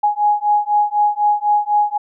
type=beating tone pair; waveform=sine; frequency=830.6 / 834.6 Hz; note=G#5 / G#5; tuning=0 / +8 cents; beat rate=4 Hz; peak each=-16 dBFS; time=0.03-1.98 s; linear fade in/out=10 ms; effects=none